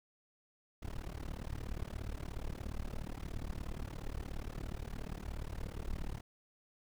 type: noise with amplitude modulation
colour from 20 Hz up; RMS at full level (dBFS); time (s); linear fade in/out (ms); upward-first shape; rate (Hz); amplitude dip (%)
brown; -37; 0.82-6.21; 10; sine; 37; 100
effects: none